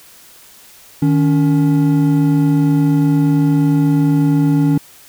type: tone pair together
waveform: triangle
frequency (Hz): 154 / 282.4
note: D#3 / C#4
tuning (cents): -17 / +32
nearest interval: minor seventh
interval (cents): 1049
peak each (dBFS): -11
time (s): 1.02-4.78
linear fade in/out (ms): 5
effects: white hiss -43 dBFS RMS until 5.08 s